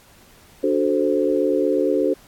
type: chord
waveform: sine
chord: D dominant seventh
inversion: none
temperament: equal with one note detuned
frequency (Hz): 293.7 / 370 / 438.5 / 523.3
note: D4 / F#4 / A4 / C5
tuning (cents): 0 / 0 / -6 / 0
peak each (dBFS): -22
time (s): 0.63-2.14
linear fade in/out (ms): 10
effects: pink hiss -51 dBFS RMS until 2.27 s + AAC 64 kbps